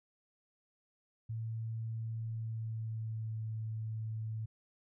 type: tone with pitch glide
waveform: sine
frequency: 112.6 to 110.28 Hz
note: A2 to A2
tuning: +40 to +4 cents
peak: -36 dBFS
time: 1.29-4.46 s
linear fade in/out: 10 ms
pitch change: -36 cents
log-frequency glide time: 2.27-3.43 s
effects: none